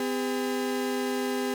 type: tone pair together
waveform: 35% pulse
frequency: 254.3 / 403.7 Hz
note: C4 / G#4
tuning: -49 / -49 cents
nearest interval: minor sixth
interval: 800 cents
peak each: -28 dBFS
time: 0-1.54 s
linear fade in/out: 2 ms
effects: none